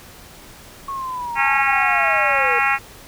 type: linear sweep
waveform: sine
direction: down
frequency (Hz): 1108.7 to 466.2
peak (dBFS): -24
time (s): 0.88-2.59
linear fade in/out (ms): 5
type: harmonic tone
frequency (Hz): 273.2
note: C#4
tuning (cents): -25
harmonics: 3 / 4 / 5 / 6 / 7 / 8 / 9 / 10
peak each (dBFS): -22 / -25 / -22 / -26 / -22 / -24 / -23 / -27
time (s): 1.35-2.79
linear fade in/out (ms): 50
effects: pink hiss -42 dBFS RMS until 3.07 s